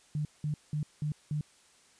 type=tone bursts; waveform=sine; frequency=150.1 Hz; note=D3; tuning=38 cents sharp; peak=-29 dBFS; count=5; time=0.15-1.41 s; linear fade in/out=2 ms; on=100 ms; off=190 ms; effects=white hiss -62 dBFS RMS until 1.99 s + resampled to 22050 Hz